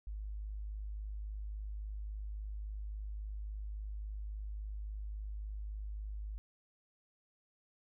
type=tone; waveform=sine; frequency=51.8 Hz; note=G#1; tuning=4 cents flat; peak=-39 dBFS; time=0.07-6.38 s; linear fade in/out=0 ms; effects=none